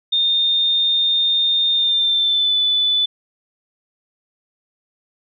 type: tone with pitch glide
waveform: sine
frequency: 3642 to 3490 Hz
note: A#7 to A7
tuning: -41 to -15 cents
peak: -14 dBFS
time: 0.12-3.06 s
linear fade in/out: 10 ms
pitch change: -74 cents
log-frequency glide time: 1.72-2.58 s
effects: none